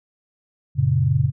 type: chord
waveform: sine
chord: F# major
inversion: none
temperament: equal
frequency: 92.5 / 116.54 / 138.59 Hz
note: F#2 / A#2 / C#3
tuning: 0 / 0 / 0 cents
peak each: -23 / -20 / -18 dBFS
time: 0.75-1.32 s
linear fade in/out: 50 ms
effects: none